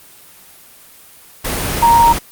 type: tone in noise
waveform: sine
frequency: 932.3 Hz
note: A#5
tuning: in tune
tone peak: -6 dBFS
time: 1.82-2.13 s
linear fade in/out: 10 ms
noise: pink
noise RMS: -19 dBFS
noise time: 1.44-2.19 s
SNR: +10 dB
effects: white hiss -42 dBFS RMS until 2.31 s + Opus 24 kbps